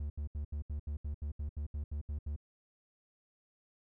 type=tone bursts; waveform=triangle; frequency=73.42 Hz; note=D2; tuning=in tune; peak=-33 dBFS; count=14; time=0-2.362 s; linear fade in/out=5 ms; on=100 ms; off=74 ms; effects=none